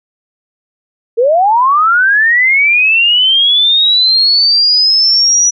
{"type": "linear sweep", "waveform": "sine", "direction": "up", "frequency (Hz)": [440, 5890], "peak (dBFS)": -6, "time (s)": [1.17, 5.51], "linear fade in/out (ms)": 20, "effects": []}